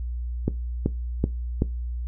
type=click train; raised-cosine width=3 ms; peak=-8 dBFS; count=4; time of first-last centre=0.48-1.621 s; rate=2.63 Hz; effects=noise-tail reverb RT60 0.2 s tail -18 dB re dry + added 60 Hz sine -27 dBFS peak until 2.07 s